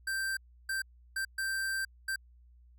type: tone bursts at uneven times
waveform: square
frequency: 1568 Hz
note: G6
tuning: in tune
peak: -32 dBFS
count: 5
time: 0.07-0.37 / 0.69-0.82 / 1.16-1.25 / 1.38-1.85 / 2.08-2.16 s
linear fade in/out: 5 ms
effects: added 60 Hz sine -56 dBFS peak until 2.78 s